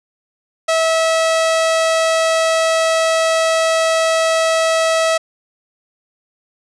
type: tone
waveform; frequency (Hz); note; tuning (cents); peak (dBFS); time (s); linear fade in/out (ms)
sawtooth; 649; E5; -27; -9; 0.68-5.18; 10
effects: resampled to 22050 Hz + 8-bit